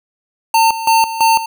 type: tone with tremolo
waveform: square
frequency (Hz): 900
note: A5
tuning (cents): +39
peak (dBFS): -9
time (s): 0.54-1.46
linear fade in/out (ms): 5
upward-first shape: square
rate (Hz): 3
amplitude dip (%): 75
effects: none